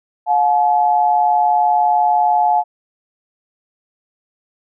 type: tone pair together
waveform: sine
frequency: 717 / 857 Hz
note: F5 / A5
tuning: +45 / -46 cents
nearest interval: minor third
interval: 309 cents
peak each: -14 dBFS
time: 0.26-2.64 s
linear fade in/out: 50 ms
effects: none